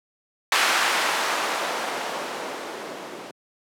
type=noise with low-pass filter sweep; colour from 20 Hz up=violet; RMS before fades=-26 dBFS; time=0.52-3.31 s; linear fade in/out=2 ms; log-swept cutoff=1400 to 330 Hz; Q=0.86; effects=high-pass 200 Hz 12 dB/octave